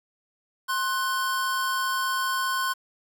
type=tone pair together; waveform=square; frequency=1055 / 1492 Hz; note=C6 / F#6; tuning=+14 / +14 cents; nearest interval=tritone; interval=600 cents; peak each=-27 / -29 dBFS; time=0.68-2.74 s; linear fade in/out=20 ms; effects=8-bit